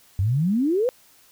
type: exponential sweep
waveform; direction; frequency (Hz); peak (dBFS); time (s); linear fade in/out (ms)
sine; up; 89.8 to 524; -18; 0.19-0.89; 0
effects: white hiss -55 dBFS RMS until 1.31 s